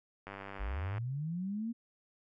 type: click train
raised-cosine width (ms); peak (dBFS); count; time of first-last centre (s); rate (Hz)
0.5; -29; 71; 0.27-0.981; 98.5
type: linear sweep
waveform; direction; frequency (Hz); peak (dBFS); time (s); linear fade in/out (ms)
sine; up; 44.67 to 236.9; -34; 0.59-1.73; 20
effects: none